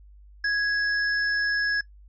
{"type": "tone pair together", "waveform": "sine", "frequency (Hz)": [1661, 5259], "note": ["G#6", "E8"], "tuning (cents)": [0, -5], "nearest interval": "octave + minor sixth", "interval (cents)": 1995, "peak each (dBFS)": [-22, -32], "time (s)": [0.44, 1.81], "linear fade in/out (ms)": 5, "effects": ["noise-tail reverb RT60 0.1 s tail -19 dB re dry", "added 50 Hz sine -47 dBFS peak until 2.08 s"]}